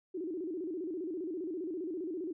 sine tone with vibrato, 342 Hz, F4, 36 cents flat, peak -35 dBFS, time 0.14-2.33 s, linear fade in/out 10 ms, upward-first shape square, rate 15 Hz, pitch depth 140 cents each way, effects none

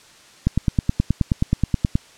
click train, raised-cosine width 5 ms, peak -4 dBFS, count 15, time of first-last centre 0.47-1.955 s, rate 9.43 Hz, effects white hiss -48 dBFS RMS until 2.17 s + low-pass 7000 Hz 12 dB/octave

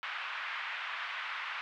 pink band-pass noise, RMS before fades -39 dBFS, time 0.03-1.61 s, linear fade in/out 0 ms, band 1100 to 2900 Hz, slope 24 dB/octave, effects none

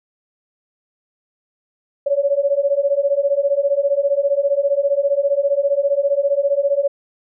sine beating tone pair, 554.4 / 569.4 Hz, C#5 / C#5, 0 / +46 cents, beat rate 15 Hz, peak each -18 / -17 dBFS, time 2.06-6.88 s, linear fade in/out 10 ms, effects none

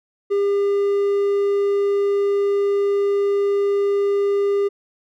triangle tone, 401.9 Hz, G4, 43 cents sharp, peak -14 dBFS, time 0.3-4.69 s, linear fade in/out 20 ms, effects none

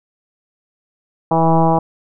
sine tone with frequency modulation, 490 Hz, B4, 14 cents flat, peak -10 dBFS, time 1.31-1.79 s, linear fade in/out 5 ms, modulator 163 Hz, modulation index 3, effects none

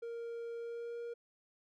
triangle tone with pitch glide, 466.2 to 471.1 Hz, A#4 to A#4, 0 to +18 cents, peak -38 dBFS, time 0.02-1.14 s, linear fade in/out 10 ms, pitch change +18 cents, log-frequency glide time 0.58-0.98 s, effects none

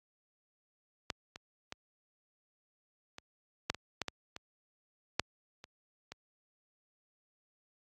clicks, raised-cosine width 0.2 ms, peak -16 / -27 / -23 / -27 / -11 / -25 / -16 / -18 / -25 / -10 / -30 / -26 dBFS, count 12, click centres 1.102 / 1.359 / 1.724 / 3.184 / 3.7 / 3.746 / 4.017 / 4.083 / 4.364 / 5.196 / 5.641 / 6.12 s, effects high-pass 60 Hz 12 dB/octave + AAC 64 kbps

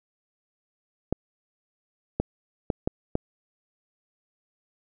clicks, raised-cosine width 2 ms, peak -10 dBFS, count 5, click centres 1.126 / 2.2 / 2.702 / 2.875 / 3.154 s, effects none

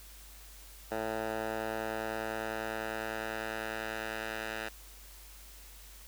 10% pulse tone with band-pass filter sweep, 110 Hz, A2, in tune, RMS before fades -37 dBFS, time 0.91-4.69 s, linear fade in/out 10 ms, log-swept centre 860 to 1900 Hz, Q 0.98, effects added 50 Hz sine -52 dBFS peak until 6.07 s + white hiss -54 dBFS RMS until 6.07 s

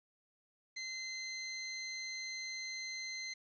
20% pulse tone, 2066 Hz, C7, 22 cents flat, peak -35 dBFS, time 0.76-3.34 s, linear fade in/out 10 ms, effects resampled to 16000 Hz + 11-bit

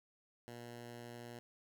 10% pulse tone, 119.2 Hz, A#2, 39 cents sharp, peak -40 dBFS, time 0.48-1.39 s, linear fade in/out 0 ms, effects none

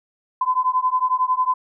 sine beating tone pair, 1012 / 1023 Hz, B5 / C6, +42 / -39 cents, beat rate 11 Hz, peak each -20 dBFS, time 0.41-1.54 s, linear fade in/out 5 ms, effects none

